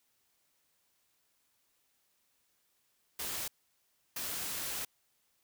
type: noise bursts at uneven times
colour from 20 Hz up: white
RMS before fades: -38 dBFS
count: 2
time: 3.19-3.48 / 4.16-4.85 s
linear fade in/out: 5 ms
effects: white hiss -75 dBFS RMS until 5.43 s